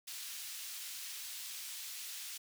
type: high-pass noise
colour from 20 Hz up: pink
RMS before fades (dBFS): -45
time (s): 0.07-2.38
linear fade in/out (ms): 10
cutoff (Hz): 3200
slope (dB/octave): 12
effects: none